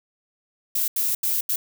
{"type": "noise bursts at uneven times", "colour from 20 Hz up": "violet", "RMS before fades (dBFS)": -23, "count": 4, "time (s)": [[0.75, 0.88], [0.96, 1.15], [1.23, 1.41], [1.49, 1.56]], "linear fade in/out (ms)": 5, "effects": []}